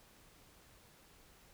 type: silence
effects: pink hiss -63 dBFS RMS until 1.53 s